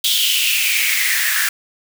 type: noise with high-pass filter sweep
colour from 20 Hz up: white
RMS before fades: -17 dBFS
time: 0.04-1.49 s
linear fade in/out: 5 ms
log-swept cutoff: 3400 to 1600 Hz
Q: 6.3
effects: none